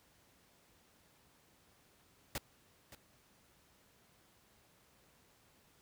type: noise with echo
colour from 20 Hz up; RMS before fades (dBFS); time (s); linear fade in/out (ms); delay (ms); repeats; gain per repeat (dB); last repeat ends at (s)
pink; -38; 2.35-2.38; 2; 570; 1; -15; 2.95
effects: pink hiss -68 dBFS RMS until 5.81 s + high-pass 60 Hz 12 dB/octave